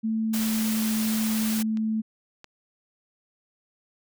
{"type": "tone with pitch glide", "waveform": "sine", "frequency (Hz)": [221.4, 219.2], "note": ["A3", "A3"], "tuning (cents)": [11, -6], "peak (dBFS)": -23, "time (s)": [0.03, 2.02], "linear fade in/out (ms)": 20, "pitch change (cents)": -17, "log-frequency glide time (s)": [0.19, 0.76]}
{"type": "noise", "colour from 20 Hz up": "white", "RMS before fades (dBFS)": -32, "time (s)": [0.33, 1.63], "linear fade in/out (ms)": 10}
{"type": "click train", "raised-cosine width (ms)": 0.2, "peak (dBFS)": -27, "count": 4, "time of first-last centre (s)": [0.43, 2.443], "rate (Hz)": 1.49}
{"effects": []}